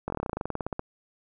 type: slowing click train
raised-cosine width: 1 ms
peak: -16 dBFS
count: 19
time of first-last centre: 0.08-0.794 s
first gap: 21 ms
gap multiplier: 1.07
effects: none